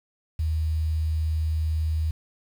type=tone with quantisation; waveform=sine; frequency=78.9 Hz; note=D#2; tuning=25 cents sharp; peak=-22 dBFS; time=0.39-2.11 s; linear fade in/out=5 ms; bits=8; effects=none